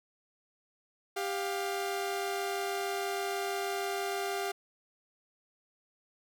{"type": "tone pair together", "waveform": "sawtooth", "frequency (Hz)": [395.7, 705.1], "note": ["G4", "F5"], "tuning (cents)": [16, 16], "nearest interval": "minor seventh", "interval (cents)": 1000, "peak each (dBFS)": [-30, -32], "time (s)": [1.16, 4.52], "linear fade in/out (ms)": 10, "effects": []}